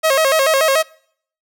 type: tone with vibrato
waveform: sawtooth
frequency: 587.3 Hz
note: D5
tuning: in tune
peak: -8 dBFS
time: 0.03-0.83 s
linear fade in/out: 20 ms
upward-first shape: square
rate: 6.9 Hz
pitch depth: 140 cents each way
effects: noise-tail reverb RT60 0.6 s tail -24 dB re dry